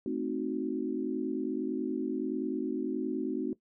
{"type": "chord", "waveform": "sine", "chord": "A diminished seventh", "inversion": "none", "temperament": "equal", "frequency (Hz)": [220, 261.6, 311.1, 370], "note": ["A3", "C4", "Eb4", "Gb4"], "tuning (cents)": [0, 0, 0, 0], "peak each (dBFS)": [-38, -34, -35, -35], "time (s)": [0.06, 3.53], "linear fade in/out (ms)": 2, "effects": ["noise-tail reverb RT60 0.1 s tail -17 dB re dry"]}